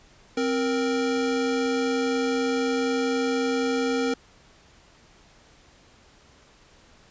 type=tone pair together; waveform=square; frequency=263 / 468.6 Hz; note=C4 / A#4; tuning=+9 / +9 cents; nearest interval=minor seventh; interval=1000 cents; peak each=-26 dBFS; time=0.37-4.14 s; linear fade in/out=5 ms; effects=pink hiss -55 dBFS RMS until 7.1 s + resampled to 16000 Hz